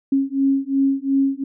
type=beating tone pair; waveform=sine; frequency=271.4 / 274.2 Hz; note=C#4 / C#4; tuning=-36 / -19 cents; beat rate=2.8 Hz; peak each=-19 dBFS; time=0.12-1.44 s; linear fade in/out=5 ms; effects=none